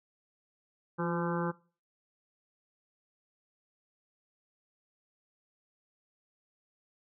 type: harmonic tone with a mistuned harmonic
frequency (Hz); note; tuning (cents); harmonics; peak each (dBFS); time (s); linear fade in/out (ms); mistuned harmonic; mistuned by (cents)
170.7; F3; -39; 1 / 2 / 3 / 5 / 6 / 7 / 8 / 9; -33 / -36 / -38 / -40 / -41 / -41 / -42 / -43; 0.98-1.52; 20; 2; +38
effects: noise-tail reverb RT60 0.4 s tail -22 dB re dry